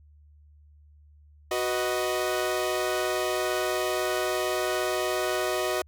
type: chord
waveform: sawtooth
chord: B major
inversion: second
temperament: equal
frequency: 370 / 493.9 / 622.3 Hz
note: F#4 / B4 / D#5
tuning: 0 / 0 / 0 cents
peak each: -25 / -29 / -25 dBFS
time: 1.51-5.82 s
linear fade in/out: 5 ms
effects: added 74 Hz sine -52 dBFS peak until 5.87 s